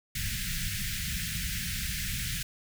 pink band-stop noise, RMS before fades -33 dBFS, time 0.15-2.43 s, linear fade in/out 5 ms, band 200 to 1600 Hz, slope 48 dB/octave, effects none

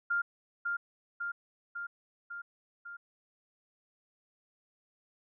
sine tone with echo, 1400 Hz, F6, 4 cents sharp, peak -27 dBFS, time 0.1-0.22 s, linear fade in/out 10 ms, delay 550 ms, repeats 5, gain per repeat -3 dB, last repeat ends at 2.97 s, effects none

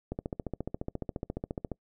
click train, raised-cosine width 2 ms, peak -20 dBFS, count 24, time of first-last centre 0.12-1.717 s, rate 14.4 Hz, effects noise-tail reverb RT60 0.1 s tail -25 dB re dry

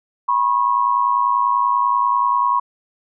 sine tone pair together, 976.8 / 1087 Hz, B5 / C#6, -19 / -34 cents, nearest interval major second, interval 185 cents, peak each -17 dBFS, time 0.28-2.6 s, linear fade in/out 10 ms, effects none

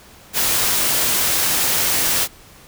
white noise, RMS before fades -18 dBFS, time 0.33-2.28 s, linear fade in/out 50 ms, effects pink hiss -45 dBFS RMS until 2.67 s

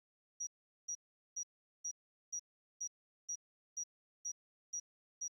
sine tone bursts, 5770 Hz, F#8, 44 cents flat, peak -38 dBFS, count 11, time 0.4-5.281 s, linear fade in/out 10 ms, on 71 ms, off 410 ms, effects 12-bit

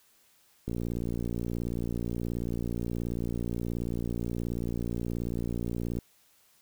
click train, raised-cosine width 3 ms, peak -20 dBFS, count 312, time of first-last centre 0.68-5.987 s, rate 58.6 Hz, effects white hiss -64 dBFS RMS until 6.61 s

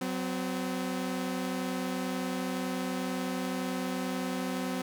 sawtooth tone pair together, 185 / 256.5 Hz, F#3 / C4, 0 / -34 cents, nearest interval tritone, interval 566 cents, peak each -31 / -29 dBFS, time 0.01-4.82 s, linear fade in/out 5 ms, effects none

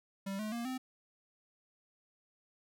square tone with pitch steps, 195.5 / 214.4 / 235.2 / 258 Hz, G3 / A3 / A#3 / C4, -4 / -45 / +16 / -24 cents, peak -37 dBFS, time 0.26-0.78 s, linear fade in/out 10 ms, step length 130 ms, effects none

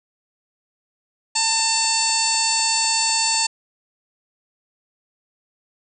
harmonic tone, 896 Hz, A5, 31 cents sharp, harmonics 1 / 2 / 3 / 4 / 5 / 6 / 7 / 8 / 9, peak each -25 / -34 / -27 / -34 / -22 / -31 / -31 / -24 / -25 dBFS, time 1.35-3.47 s, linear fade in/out 10 ms, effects none

